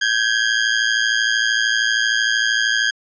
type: ring-modulated tone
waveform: sawtooth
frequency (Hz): 1616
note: G#6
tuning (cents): -48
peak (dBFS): -9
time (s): 0.01-2.91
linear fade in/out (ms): 10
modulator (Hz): 56.5
effects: resampled to 16000 Hz